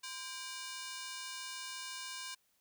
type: ring-modulated tone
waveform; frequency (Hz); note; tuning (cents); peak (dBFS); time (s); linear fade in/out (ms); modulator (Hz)
10% pulse; 1313; E6; -7; -31; 0.03-2.35; 10; 283
effects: white hiss -75 dBFS RMS until 2.6 s